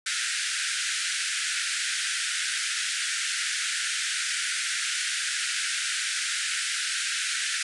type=band-pass noise; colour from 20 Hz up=pink; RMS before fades=-29 dBFS; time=0.06-7.63 s; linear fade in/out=5 ms; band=1400 to 10000 Hz; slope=96 dB/octave; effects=none